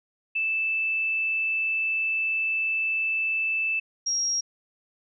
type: tone pair in turn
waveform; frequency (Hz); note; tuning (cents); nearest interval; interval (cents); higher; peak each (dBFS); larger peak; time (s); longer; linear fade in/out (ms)
sine; 2637 / 5613; E7 / F8; 0 / +8; octave + minor second; 1308; second; -23; neither; 0.35-3.8 / 4.06-4.41; first; 10
effects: none